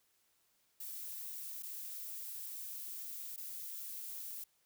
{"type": "noise with dropouts", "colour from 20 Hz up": "violet", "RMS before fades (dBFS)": -45, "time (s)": [0.8, 4.44], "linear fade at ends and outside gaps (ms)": 5, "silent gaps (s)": [[1.625, 1.631], [3.363, 3.376]], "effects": ["white hiss -75 dBFS RMS until 4.65 s"]}